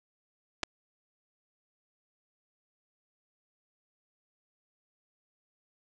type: clicks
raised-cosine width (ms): 0.2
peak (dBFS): -13 / -14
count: 2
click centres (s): 0.632 / 0.635
effects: resampled to 24000 Hz